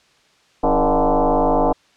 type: tone with frequency modulation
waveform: sine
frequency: 123.47 Hz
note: B2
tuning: in tune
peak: -13 dBFS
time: 0.63-1.73 s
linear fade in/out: 10 ms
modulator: 149 Hz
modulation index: 5.6
effects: white hiss -56 dBFS RMS until 1.96 s + low-pass 5000 Hz 12 dB/octave